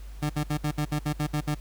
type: tone bursts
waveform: 30% pulse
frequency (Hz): 149.5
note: D3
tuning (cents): +31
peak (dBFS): -22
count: 10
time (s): 0.22-1.548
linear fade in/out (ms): 10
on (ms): 77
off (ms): 62
effects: added 50 Hz sine -38 dBFS peak until 1.6 s + pink hiss -55 dBFS RMS until 1.6 s